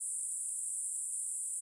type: band-pass noise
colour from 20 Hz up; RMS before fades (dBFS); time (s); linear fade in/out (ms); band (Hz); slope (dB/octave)
white; -38; 0-1.61; 20; 7900 to 10000; 96
effects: resampled to 24000 Hz